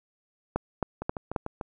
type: two click trains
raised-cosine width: 1 ms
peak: -12 / -19 dBFS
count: 4 / 5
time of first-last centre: 0.56-1.362 / 1.02-1.612 s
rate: 3.74 / 6.76 Hz
effects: none